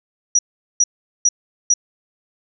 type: tone bursts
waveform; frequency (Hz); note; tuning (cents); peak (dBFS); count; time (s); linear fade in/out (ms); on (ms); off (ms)
sine; 5810; F#8; -32; -10; 4; 0.35-1.74; 5; 40; 410
effects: none